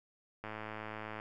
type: click train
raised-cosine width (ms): 0.5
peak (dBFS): -27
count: 83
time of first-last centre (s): 0.44-1.199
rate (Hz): 108
effects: none